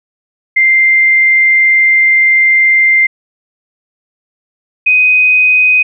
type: tone pair in turn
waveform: sine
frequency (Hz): 2093 / 2504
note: C7 / D#7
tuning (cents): 0 / +10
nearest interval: minor third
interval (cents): 310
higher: second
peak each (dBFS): -5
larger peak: neither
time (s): 0.56-3.07 / 4.86-5.83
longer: first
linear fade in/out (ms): 10
effects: none